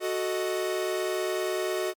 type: chord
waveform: 45% pulse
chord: D# diminished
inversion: first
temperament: equal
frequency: 370 / 440 / 622.3 Hz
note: F#4 / A4 / D#5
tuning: 0 / 0 / 0 cents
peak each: -29 / -34 / -32 dBFS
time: 0-1.94 s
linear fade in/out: 50 ms
effects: MP3 96 kbps